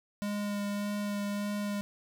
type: tone with vibrato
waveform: square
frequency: 204.6 Hz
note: G#3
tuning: 26 cents flat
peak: -32 dBFS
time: 0.22-1.81 s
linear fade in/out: 0 ms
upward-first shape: sine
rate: 1.7 Hz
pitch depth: 12 cents each way
effects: none